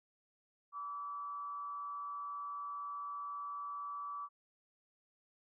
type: tone with frequency modulation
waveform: sine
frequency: 1151 Hz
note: D6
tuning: 35 cents flat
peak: -40 dBFS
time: 0.72-4.29 s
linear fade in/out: 50 ms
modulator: 162 Hz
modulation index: 0.32
effects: none